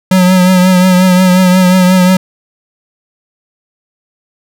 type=tone with vibrato; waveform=square; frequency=183.6 Hz; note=F#3; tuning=13 cents flat; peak=-5 dBFS; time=0.11-2.17 s; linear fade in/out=5 ms; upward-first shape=triangle; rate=5.6 Hz; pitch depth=43 cents each way; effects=none